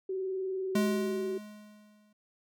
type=tone with vibrato; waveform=sine; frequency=378.7 Hz; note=F#4; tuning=40 cents sharp; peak=-31 dBFS; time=0.09-1.38 s; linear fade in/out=5 ms; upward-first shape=sine; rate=20 Hz; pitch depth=39 cents each way
type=tone with exponential decay; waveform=square; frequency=210.3 Hz; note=G#3; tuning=22 cents sharp; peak=-25 dBFS; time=0.75-2.13 s; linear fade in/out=5 ms; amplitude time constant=300 ms
effects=none